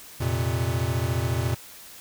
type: chord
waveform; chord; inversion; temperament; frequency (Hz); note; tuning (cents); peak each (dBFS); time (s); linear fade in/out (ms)
square; F suspended fourth; none; equal; 87.31 / 116.54 / 130.81; F2 / Bb2 / C3; 0 / 0 / 0; -29 / -27 / -30; 0.2-1.55; 10
effects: white hiss -45 dBFS RMS until 2 s